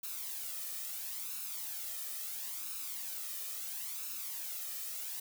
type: noise with flanger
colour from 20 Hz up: blue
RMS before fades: -41 dBFS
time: 0.03-5.2 s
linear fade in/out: 5 ms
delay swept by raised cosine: 0.75 to 1.66 ms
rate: 0.74 Hz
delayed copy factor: +0.6
effects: none